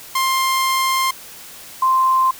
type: tone pair in turn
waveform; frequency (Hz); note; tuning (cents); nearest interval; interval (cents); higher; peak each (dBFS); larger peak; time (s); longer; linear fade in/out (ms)
sawtooth / sine; 1055 / 1044.7; C6 / C6; +14 / -3; unison; 17; first; -12; neither; 0.15-1.11 / 1.82-2.31; first; 5
effects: white hiss -38 dBFS RMS until 2.39 s